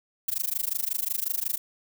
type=noise with amplitude modulation; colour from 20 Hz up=violet; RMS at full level=-25 dBFS; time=0.28-1.58 s; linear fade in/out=5 ms; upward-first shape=sine; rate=25.5 Hz; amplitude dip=100%; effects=none